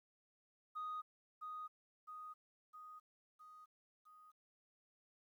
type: tone with echo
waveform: sine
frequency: 1244.5 Hz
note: D#6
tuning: in tune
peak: -40 dBFS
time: 0.75-1.02 s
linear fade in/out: 20 ms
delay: 660 ms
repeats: 5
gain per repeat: -4 dB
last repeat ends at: 4.32 s
effects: tanh soft clip ceiling -39 dBFS + 13-bit